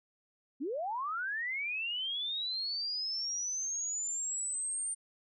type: linear sweep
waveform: sine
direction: up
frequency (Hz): 240.7 to 8910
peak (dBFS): -33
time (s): 0.6-4.95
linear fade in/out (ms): 20
effects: none